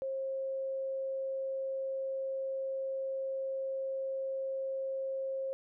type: tone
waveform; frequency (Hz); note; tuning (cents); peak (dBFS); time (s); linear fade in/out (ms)
sine; 535; C5; +38; -33; 0.02-5.53; 0
effects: none